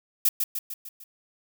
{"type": "noise with echo", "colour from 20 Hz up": "violet", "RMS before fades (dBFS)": -20, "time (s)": [0.25, 0.29], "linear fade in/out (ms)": 5, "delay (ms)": 150, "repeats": 5, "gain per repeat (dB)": -5, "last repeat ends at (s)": 1.04, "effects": []}